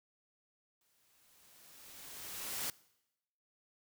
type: noise with exponential growth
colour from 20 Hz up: white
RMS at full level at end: -37 dBFS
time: 0.81-2.7 s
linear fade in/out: 2 ms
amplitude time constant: 410 ms
effects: noise-tail reverb RT60 0.9 s tail -22 dB re dry